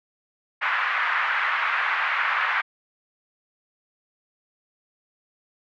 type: band-pass noise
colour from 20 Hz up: pink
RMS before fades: -24 dBFS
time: 0.61-2.62 s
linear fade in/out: 20 ms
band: 1100 to 2200 Hz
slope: 24 dB/octave
effects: none